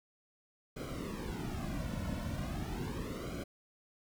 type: noise with flanger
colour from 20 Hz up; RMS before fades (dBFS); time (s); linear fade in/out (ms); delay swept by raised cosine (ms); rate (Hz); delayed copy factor
brown; -39; 0.76-3.44; 10; 1.1 to 2.5; 0.38; -1
effects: none